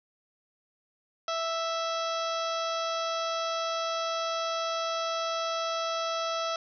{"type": "harmonic tone", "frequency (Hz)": 659, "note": "E5", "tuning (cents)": -1, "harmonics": [1, 2, 3, 4, 5, 6, 7, 8, 9], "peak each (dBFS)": [-32, -32, -46, -43, -40, -42, -46, -42, -45], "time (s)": [1.28, 6.56], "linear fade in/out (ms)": 2, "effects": []}